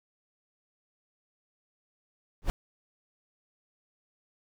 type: noise with exponential growth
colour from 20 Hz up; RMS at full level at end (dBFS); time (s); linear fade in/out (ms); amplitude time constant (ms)
brown; -19; 2.42-2.5; 0; 17
effects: none